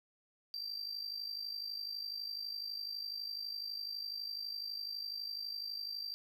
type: tone with amplitude modulation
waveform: triangle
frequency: 4699 Hz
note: D8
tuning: in tune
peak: -35 dBFS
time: 0.54-6.14 s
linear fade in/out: 0 ms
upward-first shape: sine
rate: 52 Hz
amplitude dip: 70%
effects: none